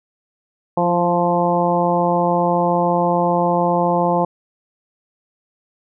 harmonic tone with a mistuned harmonic, 174.61 Hz, F3, in tune, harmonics 1 / 2 / 3 / 4 / 5 / 6, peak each -21 / -23 / -20 / -21 / -20 / -25 dBFS, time 0.77-4.25 s, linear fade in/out 5 ms, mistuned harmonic 2, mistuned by -23 cents, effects none

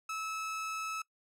30% pulse tone, 1300 Hz, E6, 24 cents flat, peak -33 dBFS, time 0.09-1.02 s, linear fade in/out 5 ms, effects noise-tail reverb RT60 0.1 s tail -22 dB re dry + low-pass 11000 Hz 12 dB/octave

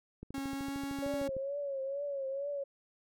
click train, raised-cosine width 3 ms, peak -31 dBFS, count 16, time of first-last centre 0.23-1.366 s, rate 13.2 Hz
45% pulse tone with pitch glide, 273.6 to 277.4 Hz, C#4 to C#4, -23 to +1 cents, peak -36 dBFS, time 0.34-1.28 s, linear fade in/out 5 ms, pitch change +24 cents, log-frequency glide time 0.5-0.76 s
sine tone with vibrato, 554.4 Hz, C#5, in tune, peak -34 dBFS, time 1.02-2.64 s, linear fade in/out 10 ms, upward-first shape triangle, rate 2.2 Hz, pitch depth 80 cents each way
effects none

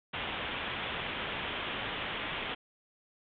white low-pass noise, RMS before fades -37 dBFS, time 0.13-2.55 s, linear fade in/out 10 ms, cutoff 3500 Hz, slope 96 dB/octave, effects none

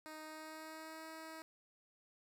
10% pulse tone with pitch glide, 311.1 to 319.8 Hz, D#4 to D#4, 0 to +48 cents, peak -40 dBFS, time 0.06-1.42 s, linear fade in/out 0 ms, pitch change +48 cents, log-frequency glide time 0.24-1.08 s, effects none

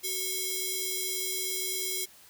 5% pulse ring-modulated tone, 1817 Hz, A#6, 45 cents flat, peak -16 dBFS, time 0.03-2.06 s, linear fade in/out 20 ms, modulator 1440 Hz, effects white hiss -55 dBFS RMS until 2.29 s

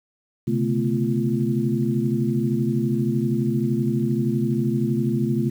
sine tone cluster, 129.3 / 141.9 / 219.5 / 250.3 / 344.9 Hz, C3 / C#3 / A3 / B3 / F4, -20 / +41 / -4 / +23 / -22 cents, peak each -25 / -27 / -23 / -28 / -27 dBFS, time 0.47-5.5 s, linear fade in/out 10 ms, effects 8-bit

